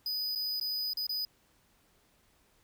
square tone with dropouts, 4978 Hz, D#8, in tune, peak -32 dBFS, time 0.06-1.25 s, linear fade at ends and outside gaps 2 ms, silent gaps 0.351-0.357 / 0.599-0.611 / 0.934-0.971 / 1.068-1.093 s, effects pink hiss -68 dBFS RMS until 2.63 s

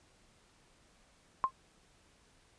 sine tone with exponential decay, 1056 Hz, C6, 16 cents sharp, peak -21 dBFS, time 1.44-1.51 s, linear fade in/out 0 ms, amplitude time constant 15 ms, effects pink hiss -66 dBFS RMS until 2.58 s + resampled to 22050 Hz

